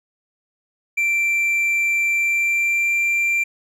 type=tone with pitch glide; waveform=triangle; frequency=2350 to 2364 Hz; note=D7 to D7; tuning=+1 to +11 cents; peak=-15 dBFS; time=0.97-3.44 s; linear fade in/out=10 ms; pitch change=+10 cents; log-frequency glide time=2.11-3 s; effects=none